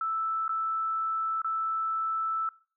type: tone with dropouts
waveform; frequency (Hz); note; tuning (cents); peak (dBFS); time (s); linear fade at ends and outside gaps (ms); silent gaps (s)
sine; 1318.5; E6; 0; -27; 0.01-2.49; 2; 0.48-0.492 / 1.418-1.445
effects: noise-tail reverb RT60 0.4 s tail -22 dB re dry